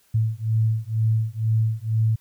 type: beating tone pair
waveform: sine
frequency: 109.9 / 112 Hz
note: A2 / A2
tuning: -2 / +31 cents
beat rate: 2.1 Hz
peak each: -22 dBFS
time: 0.14-2.16 s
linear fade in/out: 10 ms
effects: white hiss -61 dBFS RMS until 2.2 s